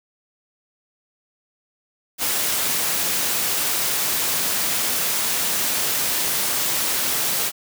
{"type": "high-pass noise", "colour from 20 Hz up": "white", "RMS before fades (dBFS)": -22, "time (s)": [2.18, 7.52], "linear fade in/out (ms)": 50, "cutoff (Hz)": 110, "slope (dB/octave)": 12, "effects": []}